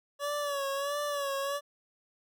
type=tone with vibrato; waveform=25% pulse; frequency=567 Hz; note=C#5; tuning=39 cents sharp; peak=-27 dBFS; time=0.19-1.61 s; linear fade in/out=50 ms; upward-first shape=sine; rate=1.5 Hz; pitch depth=58 cents each way; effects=none